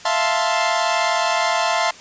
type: chord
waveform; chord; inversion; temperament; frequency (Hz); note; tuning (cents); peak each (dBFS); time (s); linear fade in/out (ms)
sawtooth; F major seventh; third; equal; 659.3 / 698.5 / 880 / 1046.5; E5 / F5 / A5 / C6; 0 / 0 / 0 / 0; -19; 0.05-1.91; 5
effects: white hiss -41 dBFS RMS until 2 s + resampled to 16000 Hz